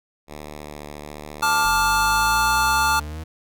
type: tone with vibrato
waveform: 5% pulse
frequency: 74.5 Hz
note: D2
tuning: 25 cents sharp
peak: -23 dBFS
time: 0.27-1.68 s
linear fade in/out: 50 ms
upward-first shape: sine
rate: 1.2 Hz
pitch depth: 13 cents each way
type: chord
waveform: square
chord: D minor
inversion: second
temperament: just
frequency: 881 / 1174.7 / 1409.6 Hz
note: A5 / D6 / F6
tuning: +2 / 0 / +16 cents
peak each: -21 / -24 / -22 dBFS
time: 1.42-3 s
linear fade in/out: 10 ms
type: exponential sweep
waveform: 40% pulse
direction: up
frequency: 43.97 to 80.6 Hz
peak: -29 dBFS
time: 1.64-3.24 s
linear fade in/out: 10 ms
effects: none